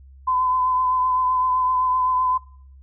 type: tone with vibrato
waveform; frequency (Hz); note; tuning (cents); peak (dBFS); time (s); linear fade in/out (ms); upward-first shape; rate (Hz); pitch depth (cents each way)
sine; 1016; B5; +49; -17; 0.27-2.38; 10; triangle; 7.8; 24
effects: noise-tail reverb RT60 0.6 s tail -24 dB re dry + added 67 Hz sine -43 dBFS peak until 2.82 s